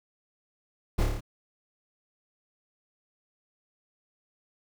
brown noise with echo, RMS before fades -25 dBFS, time 0.98-1.04 s, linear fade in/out 10 ms, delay 28 ms, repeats 6, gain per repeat -2 dB, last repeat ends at 1.208 s, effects none

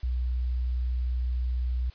sine tone, 61.74 Hz, B1, in tune, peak -25 dBFS, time 0.03-1.9 s, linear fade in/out 5 ms, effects white hiss -56 dBFS RMS until 1.94 s + resampled to 11025 Hz

